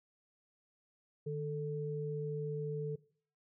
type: tone pair together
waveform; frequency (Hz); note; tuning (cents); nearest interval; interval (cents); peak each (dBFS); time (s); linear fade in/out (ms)
sine; 151.4 / 440; D#3 / A4; -47 / 0; octave + tritone; 1847; -38 / -38; 1.26-2.96; 10
effects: noise-tail reverb RT60 0.5 s tail -20 dB re dry